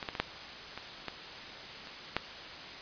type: clicks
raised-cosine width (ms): 0.3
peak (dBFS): -21 / -18 / -21 / -11 / -24 / -19 / -28 / -12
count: 8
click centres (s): 0.028 / 0.088 / 0.152 / 0.2 / 0.776 / 1.083 / 1.872 / 2.166
effects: white hiss -44 dBFS RMS until 2.81 s + resampled to 11025 Hz